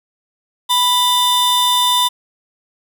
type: tone pair together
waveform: 45% pulse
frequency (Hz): 987.8 / 3580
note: B5 / A7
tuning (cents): 0 / +29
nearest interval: octave + minor seventh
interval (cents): 2229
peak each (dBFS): -15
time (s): 0.69-2.09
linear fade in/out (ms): 20
effects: none